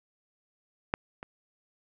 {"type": "clicks", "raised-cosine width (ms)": 0.5, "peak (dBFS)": [-11, -25], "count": 2, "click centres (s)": [0.939, 1.229], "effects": []}